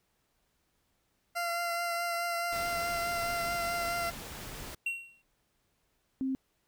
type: tone with vibrato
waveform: 20% pulse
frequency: 688 Hz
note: F5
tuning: 26 cents flat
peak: -26 dBFS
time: 1.35-4.11 s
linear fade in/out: 20 ms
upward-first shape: triangle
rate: 4.7 Hz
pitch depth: 18 cents each way
type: noise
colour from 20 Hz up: pink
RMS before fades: -43 dBFS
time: 2.52-4.75 s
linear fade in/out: 5 ms
type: tone with exponential decay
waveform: triangle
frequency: 2737 Hz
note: F7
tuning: 36 cents flat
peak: -26 dBFS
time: 4.86-5.22 s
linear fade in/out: 5 ms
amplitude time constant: 77 ms
type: tone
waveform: sine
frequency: 264.7 Hz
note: C4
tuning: 20 cents sharp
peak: -29 dBFS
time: 6.21-6.35 s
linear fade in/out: 0 ms
effects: pink hiss -75 dBFS RMS until 6.67 s